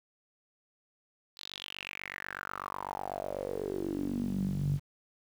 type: tone with band-pass filter sweep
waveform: sawtooth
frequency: 48.09 Hz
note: G1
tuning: 32 cents flat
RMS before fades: -36 dBFS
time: 1.36-4.8 s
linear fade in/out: 50 ms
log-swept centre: 4300 to 130 Hz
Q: 6.6
effects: 9-bit